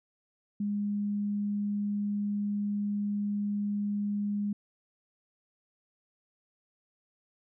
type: tone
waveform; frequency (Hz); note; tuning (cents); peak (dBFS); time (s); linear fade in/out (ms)
sine; 205; G#3; -22; -28; 0.6-4.53; 5
effects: none